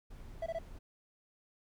brown noise, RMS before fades -49 dBFS, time 0.1-0.79 s, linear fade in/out 10 ms
triangle tone bursts, 660 Hz, E5, 2 cents sharp, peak -32 dBFS, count 3, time 0.42-0.588 s, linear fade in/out 5 ms, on 42 ms, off 21 ms
effects none

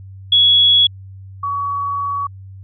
sine tone pair in turn, 3360 / 1129.4 Hz, G#7 / C#6, +19 / +32 cents, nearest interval octave + perfect fifth, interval 1887 cents, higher first, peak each -8 / -18 dBFS, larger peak first, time 0.32-0.87 / 1.43-2.27 s, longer second, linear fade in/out 5 ms, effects added 96 Hz sine -33 dBFS peak until 2.63 s

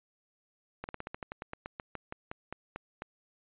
slowing click train, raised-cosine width 0.5 ms, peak -23 dBFS, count 18, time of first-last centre 0.84-3.021 s, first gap 49 ms, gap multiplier 1.11, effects resampled to 8000 Hz

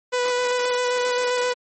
sawtooth tone with vibrato, 494.7 Hz, B4, 3 cents sharp, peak -16 dBFS, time 0.12-1.54 s, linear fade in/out 20 ms, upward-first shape square, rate 7.6 Hz, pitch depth 11 cents each way, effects MP3 32 kbps

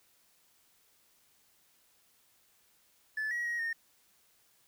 triangle tone with pitch steps, 1738 / 1910 / 1891 / 1837 Hz, A6 / A#6 / A#6 / A#6, -22 / +42 / +24 / -26 cents, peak -29 dBFS, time 3.17-3.73 s, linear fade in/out 5 ms, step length 140 ms, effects tanh soft clip ceiling -27 dBFS + white hiss -68 dBFS RMS until 4.67 s

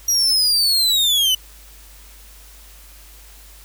40% pulse linear sweep, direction down, 5750 to 2960 Hz, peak -13 dBFS, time 0.08-1.35 s, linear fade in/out 5 ms, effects added 50 Hz sine -43 dBFS peak until 3.64 s + white hiss -46 dBFS RMS until 3.64 s

